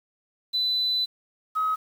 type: tone pair in turn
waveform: sine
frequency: 4000 / 1271.6 Hz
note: B7 / D#6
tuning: +21 / +37 cents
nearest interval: octave + minor sixth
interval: 1984 cents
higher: first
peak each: -21 / -21 dBFS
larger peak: neither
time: 0.53-1.06 / 1.55-1.76 s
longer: first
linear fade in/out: 20 ms
effects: tanh soft clip ceiling -17 dBFS + 8-bit